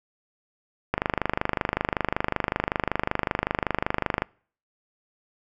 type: click train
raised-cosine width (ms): 0.5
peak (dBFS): -7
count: 84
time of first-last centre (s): 0.94-4.221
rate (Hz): 25.3
effects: noise-tail reverb RT60 0.5 s tail -26 dB re dry